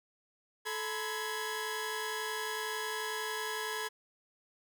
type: tone cluster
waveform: sawtooth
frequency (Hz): 435.1 / 973 / 1024 / 1673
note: A4 / B5 / C6 / G#6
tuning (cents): -19 / -26 / -38 / +12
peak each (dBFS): -36 / -39 / -39 / -35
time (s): 0.65-3.89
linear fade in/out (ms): 20
effects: none